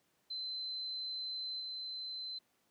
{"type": "tone with level steps", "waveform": "sine", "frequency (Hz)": 4066, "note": "B7", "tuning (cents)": 50, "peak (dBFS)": [-38, -40], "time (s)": [0.3, 2.39], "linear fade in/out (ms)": 10, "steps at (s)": 1.6, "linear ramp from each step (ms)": 5, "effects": ["pink hiss -75 dBFS RMS until 2.7 s", "high-pass 150 Hz 12 dB/octave"]}